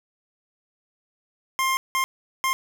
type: tone bursts at uneven times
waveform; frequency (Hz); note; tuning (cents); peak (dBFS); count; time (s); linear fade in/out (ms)
25% pulse; 1058; C6; +19; -17; 3; 1.59-1.77 / 1.95-2.04 / 2.44-2.53; 0
effects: none